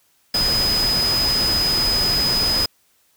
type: tone in noise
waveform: sine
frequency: 5010 Hz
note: D#8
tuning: 11 cents sharp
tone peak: -17 dBFS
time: 0.34-2.66 s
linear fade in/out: 5 ms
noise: pink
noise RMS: -25 dBFS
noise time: 0.34-2.66 s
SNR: +5 dB
effects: white hiss -61 dBFS RMS until 3.16 s